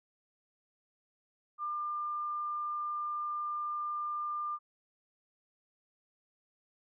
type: tone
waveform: sine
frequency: 1198 Hz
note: D6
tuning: 34 cents sharp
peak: -33 dBFS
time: 1.58-4.59 s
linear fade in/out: 50 ms
effects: none